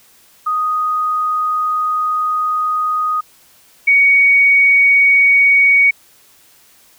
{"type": "tone pair in turn", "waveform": "sine", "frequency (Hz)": [1244.5, 2241], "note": ["D#6", "C#7"], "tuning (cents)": [0, 18], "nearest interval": "minor seventh", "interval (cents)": 1018, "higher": "second", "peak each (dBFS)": [-14, -7], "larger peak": "second", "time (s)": [[0.46, 3.21], [3.87, 5.91]], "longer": "first", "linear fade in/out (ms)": 10, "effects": ["white hiss -49 dBFS RMS until 6.98 s"]}